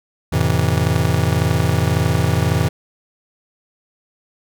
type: chord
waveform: square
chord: F major seventh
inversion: none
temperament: just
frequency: 87.31 / 109.13 / 130.96 / 163.7 Hz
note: F2 / A2 / C3 / E3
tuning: 0 / -14 / +2 / -12 cents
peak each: -21 dBFS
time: 0.32-2.69 s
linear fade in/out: 10 ms
effects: none